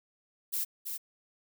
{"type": "noise with echo", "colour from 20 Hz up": "violet", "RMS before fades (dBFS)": -32, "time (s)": [0.52, 0.65], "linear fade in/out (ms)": 20, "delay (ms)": 330, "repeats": 1, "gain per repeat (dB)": -5, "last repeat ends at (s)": 0.98, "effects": []}